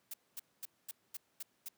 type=noise bursts; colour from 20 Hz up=blue; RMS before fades=-43 dBFS; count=7; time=0.11-1.686 s; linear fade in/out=5 ms; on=28 ms; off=230 ms; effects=pink hiss -75 dBFS RMS until 1.77 s + high-pass 150 Hz 12 dB/octave